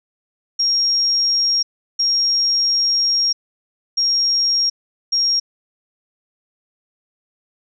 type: tone bursts at uneven times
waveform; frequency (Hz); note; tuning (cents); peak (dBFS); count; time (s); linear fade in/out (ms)
sine; 5580; F8; -2; -14; 4; 0.59-1.63 / 1.99-3.33 / 3.97-4.7 / 5.12-5.4; 10
effects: none